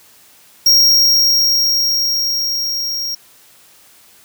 square tone with level ramp, 5588 Hz, F8, in tune, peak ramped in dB -7 to -20 dBFS, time 0.66-3.15 s, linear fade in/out 5 ms, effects white hiss -47 dBFS RMS until 4.24 s + high-pass 60 Hz 12 dB/octave

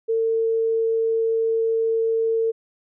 sine tone, 451.3 Hz, A4, 44 cents sharp, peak -18 dBFS, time 0.08-2.52 s, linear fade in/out 20 ms, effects none

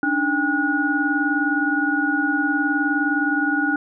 sine tone cluster, 285.4 / 304.8 / 801 / 1453 Hz, D4 / D#4 / G5 / F#6, -49 / -36 / +37 / -32 cents, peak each -23 / -24 / -28 / -21 dBFS, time 0.03-3.76 s, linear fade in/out 2 ms, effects none

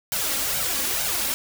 white noise with flanger, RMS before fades -25 dBFS, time 0.12-1.34 s, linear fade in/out 0 ms, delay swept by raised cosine 1.3 to 3.7 ms, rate 2.2 Hz, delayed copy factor +0.7, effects none

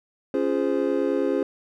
triangle chord, Db major seventh, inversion none, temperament just, 277.2 / 346.5 / 415.8 / 519.7 Hz, Db4 / F4 / Ab4 / C5, 0 / -14 / +2 / -12 cents, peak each -24 / -25 / -24 / -25 dBFS, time 0.34-1.43 s, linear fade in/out 2 ms, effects none

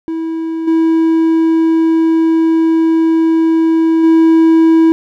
triangle tone with level steps, 325.3 Hz, E4, 23 cents flat, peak -14 / -6 / -3 dBFS, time 0.08-4.92 s, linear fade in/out 0 ms, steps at 0.67 / 4.03 s, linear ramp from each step 10 ms, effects none

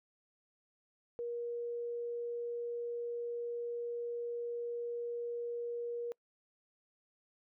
sine tone, 474.8 Hz, A#4, 32 cents sharp, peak -36 dBFS, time 1.19-6.12 s, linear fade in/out 0 ms, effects noise-tail reverb RT60 0.1 s tail -26 dB re dry

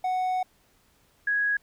triangle / sine tone pair in turn, 740 / 1661.2 Hz, F#5 / G#6, 0 / 0 cents, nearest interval octave + major second, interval 1400 cents, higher second, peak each -22 dBFS, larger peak neither, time 0.04-0.43 / 1.27-1.57 s, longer first, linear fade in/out 5 ms, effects pink hiss -64 dBFS RMS until 1.62 s

